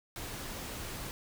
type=noise; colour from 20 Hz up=pink; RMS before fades=-41 dBFS; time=0.16-1.11 s; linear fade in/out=0 ms; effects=none